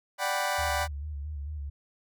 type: chord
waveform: 25% pulse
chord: G major seventh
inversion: second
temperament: equal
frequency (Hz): 587.3 / 740 / 784 / 987.8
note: D5 / F#5 / G5 / B5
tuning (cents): 0 / 0 / 0 / 0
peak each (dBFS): -29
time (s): 0.18-0.88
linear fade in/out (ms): 50
type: tone with vibrato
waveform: sine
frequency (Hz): 73.42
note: D2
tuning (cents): 0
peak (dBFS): -33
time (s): 0.58-1.7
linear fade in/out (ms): 10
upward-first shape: square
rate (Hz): 4.5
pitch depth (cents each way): 61
effects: none